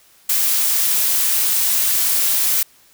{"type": "noise", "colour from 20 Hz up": "blue", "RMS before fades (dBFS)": -17, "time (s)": [0.29, 2.63], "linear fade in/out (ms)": 5, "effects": ["white hiss -52 dBFS RMS until 2.93 s"]}